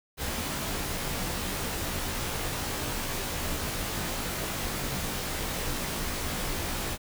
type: noise with comb filter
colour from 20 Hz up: pink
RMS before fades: -32 dBFS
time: 0.17-6.98 s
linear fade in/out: 50 ms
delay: 19 ms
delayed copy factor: -0.85
effects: none